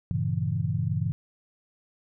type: chord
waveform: sine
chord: G diminished seventh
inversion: none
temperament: equal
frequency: 98 / 116.54 / 138.59 / 164.81 Hz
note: G2 / Bb2 / Db3 / Fb3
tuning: 0 / 0 / 0 / 0 cents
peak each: -30 dBFS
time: 0.11-1.12 s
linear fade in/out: 0 ms
effects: none